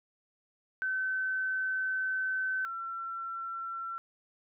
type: tone pair in turn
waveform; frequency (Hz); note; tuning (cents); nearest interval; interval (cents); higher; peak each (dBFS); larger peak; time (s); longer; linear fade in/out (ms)
sine; 1528 / 1352.7; G6 / E6; -45 / +44; major second; 211; first; -29 / -35; first; 0.82-2.65 / 2.65-3.98; first; 0
effects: none